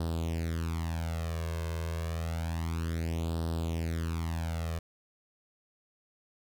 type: tone with flanger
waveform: sawtooth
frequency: 82.41 Hz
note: E2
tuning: in tune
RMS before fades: -33 dBFS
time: 0-4.79 s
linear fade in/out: 5 ms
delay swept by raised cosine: 0.22 to 1.92 ms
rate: 0.29 Hz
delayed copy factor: +0.8
effects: none